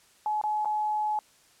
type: tone with dropouts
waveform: sine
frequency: 850 Hz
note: G#5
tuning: 40 cents sharp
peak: -25 dBFS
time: 0.26-1.19 s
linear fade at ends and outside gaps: 1 ms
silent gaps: 0.414-0.438 / 0.648-0.656 s
effects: white hiss -60 dBFS RMS until 1.6 s + low-pass 10000 Hz 12 dB/octave